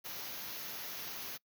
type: band-stop noise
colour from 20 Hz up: white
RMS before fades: -43 dBFS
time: 0.04-1.38 s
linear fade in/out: 20 ms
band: 6600 to 11000 Hz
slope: 96 dB/octave
effects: noise-tail reverb RT60 0.1 s tail -23 dB re dry + high-pass 100 Hz 12 dB/octave